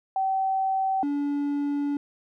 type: tone pair in turn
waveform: sine / triangle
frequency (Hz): 768 / 286.8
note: G5 / D4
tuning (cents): -36 / -41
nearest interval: octave + perfect fourth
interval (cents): 1705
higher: first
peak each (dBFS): -22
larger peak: neither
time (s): 0.16-1.03 / 1.03-1.97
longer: second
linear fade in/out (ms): 2
effects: none